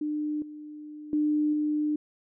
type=tone with level steps; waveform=sine; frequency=300.6 Hz; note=D4; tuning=40 cents sharp; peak=-27 / -39 / -22 / -24 dBFS; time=0.01-1.96 s; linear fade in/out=5 ms; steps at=0.42 / 1.13 / 1.53 s; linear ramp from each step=2 ms; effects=none